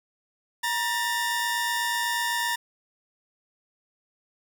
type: tone pair together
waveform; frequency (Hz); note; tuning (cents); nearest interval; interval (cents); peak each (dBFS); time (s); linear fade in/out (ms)
sawtooth; 948.5 / 1789; A#5 / A6; +30 / +28; major seventh; 1098; -24; 0.63-2.56; 10
effects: 8-bit